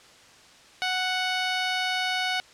10% pulse tone, 740 Hz, F#5, in tune, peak -16 dBFS, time 0.82-2.4 s, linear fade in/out 0 ms, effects white hiss -52 dBFS RMS until 2.53 s + low-pass 6000 Hz 12 dB/octave

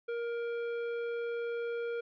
triangle tone with hard clipping, 469.6 Hz, A#4, 13 cents sharp, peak -35 dBFS, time 0.08-2.01 s, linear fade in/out 10 ms, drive 14 dB, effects resampled to 11025 Hz

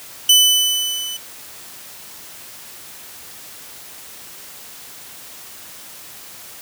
sawtooth tone with level ramp, 3000 Hz, F#7, 23 cents sharp, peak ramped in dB -4 to -23 dBFS, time 0.29-1.17 s, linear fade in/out 5 ms, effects white hiss -38 dBFS RMS until 6.61 s + high-pass 60 Hz 12 dB/octave

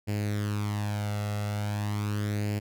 sawtooth tone with flanger, 103.83 Hz, G#2, in tune, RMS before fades -30 dBFS, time 0.07-2.6 s, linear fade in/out 20 ms, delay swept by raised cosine 0.41 to 1.51 ms, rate 0.4 Hz, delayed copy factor +0.65, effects none

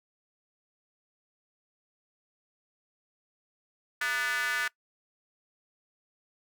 square tone with high-pass filter, 134.5 Hz, C3, 48 cents sharp, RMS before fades -30 dBFS, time 4.01-4.68 s, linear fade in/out 5 ms, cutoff 1600 Hz, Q 5, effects noise-tail reverb RT60 0.1 s tail -22 dB re dry

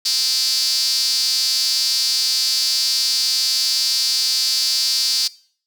sawtooth tone with high-pass filter, 260.5 Hz, C4, 7 cents flat, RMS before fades -19 dBFS, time 0.05-5.28 s, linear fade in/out 10 ms, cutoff 4700 Hz, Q 6.6, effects noise-tail reverb RT60 0.5 s tail -20 dB re dry

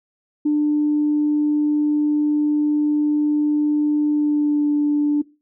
sine tone with pitch glide, 297.9 to 294 Hz, D4 to D4, +25 to +2 cents, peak -14 dBFS, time 0.45-5.22 s, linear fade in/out 10 ms, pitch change -23 cents, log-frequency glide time 4.09-4.68 s, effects noise-tail reverb RT60 0.3 s tail -21 dB re dry + tanh soft clip ceiling -10 dBFS

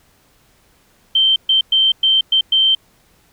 sine tone bursts at uneven times, 3123 Hz, G7, 7 cents flat, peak -10 dBFS, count 6, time 1.15-1.36 / 1.49-1.61 / 1.72-1.92 / 2.03-2.21 / 2.32-2.41 / 2.52-2.75 s, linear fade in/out 5 ms, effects pink hiss -55 dBFS RMS until 3.32 s

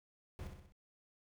brown noise with echo, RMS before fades -45 dBFS, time 0.39-0.47 s, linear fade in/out 0 ms, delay 63 ms, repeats 4, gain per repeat -5 dB, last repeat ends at 0.722 s, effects none

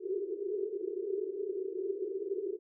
pink band-pass noise, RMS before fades -36 dBFS, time 0-2.59 s, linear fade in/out 50 ms, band 370 to 420 Hz, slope 96 dB/octave, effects none

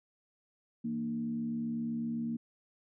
sine tone with frequency modulation, 231.6 Hz, A#3, 11 cents flat, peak -32 dBFS, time 0.84-2.37 s, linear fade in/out 10 ms, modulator 67.8 Hz, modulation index 0.56, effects none

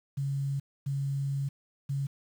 sine tone bursts at uneven times, 138.6 Hz, C#3, in tune, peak -28 dBFS, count 3, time 0.17-0.6 / 0.86-1.49 / 1.89-2.07 s, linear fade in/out 10 ms, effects 9-bit

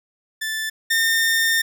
sawtooth tone pair in turn, 1760 / 1816.8 Hz, A6 / A#6, 0 / -45 cents, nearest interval minor second, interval 55 cents, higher second, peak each -20 / -13 dBFS, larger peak second, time 0.41-0.7 / 0.9-1.62 s, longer second, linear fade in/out 10 ms, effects none

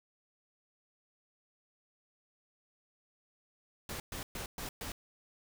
pink noise bursts, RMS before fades -41 dBFS, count 5, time 3.89-4.92 s, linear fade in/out 2 ms, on 110 ms, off 120 ms, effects none

